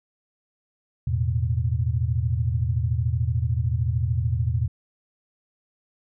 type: chord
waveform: sine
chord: E suspended fourth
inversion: none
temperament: equal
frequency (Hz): 82.41 / 110 / 123.47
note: E2 / A2 / B2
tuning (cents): 0 / 0 / 0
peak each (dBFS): -25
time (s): 1.07-4.68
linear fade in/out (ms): 5
effects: none